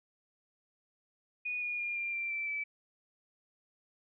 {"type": "tone with pitch steps", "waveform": "sine", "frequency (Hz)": [2466, 2439, 2412, 2386, 2360, 2334, 2309], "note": ["D#7", "D#7", "D7", "D7", "D7", "D7", "D7"], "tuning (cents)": [-16, -35, 46, 27, 8, -11, -30], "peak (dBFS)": -33, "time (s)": [1.45, 2.64], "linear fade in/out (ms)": 10, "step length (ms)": 170, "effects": []}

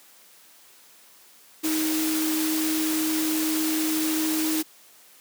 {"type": "tone in noise", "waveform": "sine", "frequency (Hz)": 314.2, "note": "D#4", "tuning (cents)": 17, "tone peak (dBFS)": -23, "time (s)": [1.63, 4.63], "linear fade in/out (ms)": 20, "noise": "white", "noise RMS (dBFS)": -29, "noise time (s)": [1.63, 4.63], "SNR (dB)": 3, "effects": ["white hiss -53 dBFS RMS until 5.2 s", "high-pass 200 Hz 12 dB/octave"]}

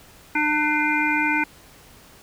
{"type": "harmonic tone with a mistuned harmonic", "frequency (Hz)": 301, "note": "D4", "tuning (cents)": 43, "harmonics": [1, 3, 5, 7, 8], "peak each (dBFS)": [-25, -25, -25, -25, -25], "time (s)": [0.35, 1.44], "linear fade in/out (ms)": 5, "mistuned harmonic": 7, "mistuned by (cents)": -19, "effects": ["pink hiss -49 dBFS RMS until 2.22 s"]}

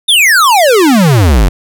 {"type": "exponential sweep", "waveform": "square", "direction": "down", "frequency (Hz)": [3741, 41.93], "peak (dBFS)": -5, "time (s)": [0.08, 1.49], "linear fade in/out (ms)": 10, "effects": []}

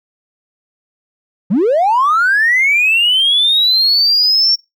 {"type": "linear sweep", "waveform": "triangle", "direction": "up", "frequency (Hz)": [160.1, 5510], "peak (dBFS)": -6, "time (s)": [1.5, 4.56], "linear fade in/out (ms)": 20, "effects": ["noise-tail reverb RT60 0.2 s tail -24 dB re dry", "tanh soft clip ceiling -6 dBFS"]}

